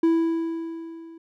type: tone with level ramp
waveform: triangle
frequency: 329.6 Hz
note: E4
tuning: in tune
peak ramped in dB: -13 to -39 dBFS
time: 0.03-1.18 s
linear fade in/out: 5 ms
effects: none